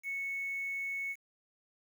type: tone with quantisation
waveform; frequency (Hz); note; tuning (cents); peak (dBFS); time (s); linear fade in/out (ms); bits
sine; 2208; C#7; -7; -34; 0.03-1.16; 50; 9
effects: none